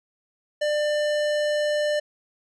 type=tone with hard clipping; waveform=sine; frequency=596 Hz; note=D5; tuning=25 cents sharp; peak=-23 dBFS; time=0.61-2 s; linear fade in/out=10 ms; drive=17 dB; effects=resampled to 32000 Hz